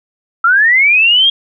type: linear sweep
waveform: sine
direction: up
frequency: 1318.5 to 3279 Hz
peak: -6 dBFS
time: 0.44-1.3 s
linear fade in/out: 5 ms
effects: none